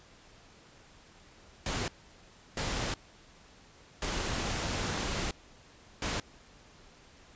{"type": "noise bursts at uneven times", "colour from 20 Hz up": "pink", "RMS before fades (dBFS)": -33, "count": 4, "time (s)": [[1.66, 1.88], [2.57, 2.94], [4.02, 5.31], [6.02, 6.2]], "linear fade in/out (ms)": 2, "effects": ["pink hiss -57 dBFS RMS until 7.35 s", "resampled to 16000 Hz"]}